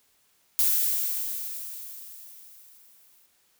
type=noise with exponential decay; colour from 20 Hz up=violet; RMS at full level=-21 dBFS; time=0.59-3.26 s; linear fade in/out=0 ms; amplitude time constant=580 ms; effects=white hiss -66 dBFS RMS until 3.59 s